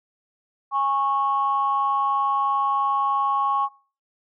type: tone pair together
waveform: sine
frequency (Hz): 823 / 1100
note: G#5 / C#6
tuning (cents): -16 / -14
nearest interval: perfect fourth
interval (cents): 502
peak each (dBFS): -24 / -20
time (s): 0.71-3.69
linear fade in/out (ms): 50
effects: noise-tail reverb RT60 0.4 s tail -24 dB re dry + tanh soft clip ceiling -12 dBFS